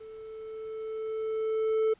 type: tone with level ramp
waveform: triangle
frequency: 439.5 Hz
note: A4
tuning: 2 cents flat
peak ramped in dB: -41 to -20 dBFS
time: 0-1.94 s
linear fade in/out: 10 ms
effects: pink hiss -62 dBFS RMS until 1.99 s + resampled to 8000 Hz